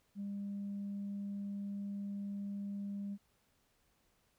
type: tone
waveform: sine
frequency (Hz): 200.7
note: G3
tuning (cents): +41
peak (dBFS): -37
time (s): 0.15-3.18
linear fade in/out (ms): 50
effects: tanh soft clip ceiling -35 dBFS + pink hiss -75 dBFS RMS until 4.38 s